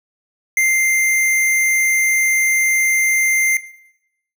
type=tone; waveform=square; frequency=2093 Hz; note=C7; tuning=in tune; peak=-13 dBFS; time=0.57-3.57 s; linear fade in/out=2 ms; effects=noise-tail reverb RT60 0.8 s tail -17 dB re dry